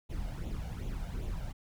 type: noise with flanger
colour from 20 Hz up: brown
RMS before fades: -37 dBFS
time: 0.09-1.53 s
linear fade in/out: 20 ms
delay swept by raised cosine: 0.29 to 1.39 ms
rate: 2.6 Hz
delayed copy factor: +0.65
effects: none